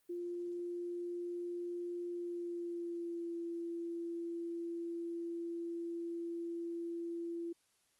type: tone with pitch glide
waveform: sine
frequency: 349.2 to 338.9 Hz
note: F4 to E4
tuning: 0 to +48 cents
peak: -38 dBFS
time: 0.09-7.53 s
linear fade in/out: 10 ms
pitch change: -52 cents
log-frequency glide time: 2.08-3.35 s
effects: white hiss -75 dBFS RMS until 7.99 s + Opus 32 kbps